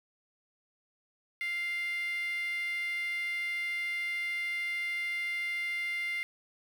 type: tone with high-pass filter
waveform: 10% pulse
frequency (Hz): 698.5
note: F5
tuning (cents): 0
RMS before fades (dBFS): -34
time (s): 1.41-6.23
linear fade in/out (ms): 0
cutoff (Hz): 2100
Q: 10
effects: none